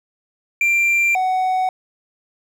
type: tone pair in turn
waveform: triangle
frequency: 2368 / 745.9 Hz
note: D7 / F#5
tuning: +14 / +14 cents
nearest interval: octave + minor sixth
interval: 2000 cents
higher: first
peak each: -12 / -14 dBFS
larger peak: first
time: 0.61-1.15 / 1.15-1.69 s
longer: neither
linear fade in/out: 2 ms
effects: none